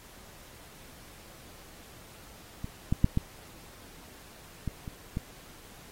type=clicks; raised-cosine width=5 ms; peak=-22 / -13 / -8 / -13 / -19 / -25 / -18 dBFS; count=7; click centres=2.644 / 2.925 / 3.044 / 3.174 / 4.677 / 4.878 / 5.171 s; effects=pink hiss -52 dBFS RMS until 5.91 s + AAC 48 kbps